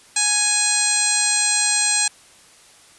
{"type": "harmonic tone", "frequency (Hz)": 830.6, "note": "G#5", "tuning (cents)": 0, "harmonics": [1, 2, 3, 4, 5, 6, 7, 8, 9, 10], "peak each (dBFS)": [-30, -28, -26, -32, -24, -33, -28, -27, -23, -21], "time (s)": [0.16, 2.08], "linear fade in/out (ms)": 5, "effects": ["white hiss -49 dBFS RMS until 2.98 s", "resampled to 24000 Hz"]}